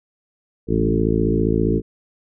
harmonic tone with a mistuned harmonic, 55 Hz, A1, in tune, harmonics 1 / 2 / 3 / 4 / 5 / 6 / 7 / 8, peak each -24 / -24 / -24 / -24 / -24 / -24 / -24 / -24 dBFS, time 0.67-1.82 s, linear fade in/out 50 ms, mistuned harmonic 3, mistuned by +24 cents, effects none

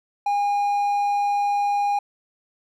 triangle tone, 814 Hz, G#5, 35 cents flat, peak -17 dBFS, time 0.26-1.99 s, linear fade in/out 5 ms, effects none

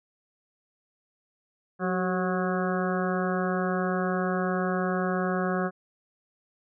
harmonic tone with a mistuned harmonic, 182.9 Hz, F#3, 20 cents flat, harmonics 1 / 2 / 3 / 4 / 6 / 7 / 8 / 9, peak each -28 / -31 / -33 / -34 / -36 / -36 / -37 / -38 dBFS, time 1.79-5.71 s, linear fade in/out 50 ms, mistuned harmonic 2, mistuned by +46 cents, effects none

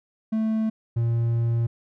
triangle tone pair in turn, 220 / 116.54 Hz, A3 / A#2, 0 / 0 cents, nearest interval major seventh, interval 1100 cents, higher first, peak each -19 / -18 dBFS, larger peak second, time 0.32-0.7 / 0.96-1.67 s, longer second, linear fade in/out 10 ms, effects none

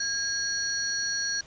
sine tone cluster, 1629 / 4355 / 5760 Hz, G#6 / C#8 / F#8, -34 / -31 / -47 cents, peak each -31 dBFS, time 0-1.41 s, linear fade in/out 5 ms, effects pink hiss -52 dBFS RMS until 1.46 s + resampled to 16000 Hz

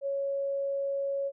sine tone, 554.4 Hz, C#5, in tune, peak -28 dBFS, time 0.01-1.32 s, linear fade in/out 50 ms, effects none

